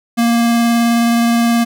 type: tone with vibrato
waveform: square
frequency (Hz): 233.9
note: A#3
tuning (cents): +6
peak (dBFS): -11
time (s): 0.17-1.65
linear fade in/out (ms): 20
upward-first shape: sine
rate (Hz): 19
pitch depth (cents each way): 10
effects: none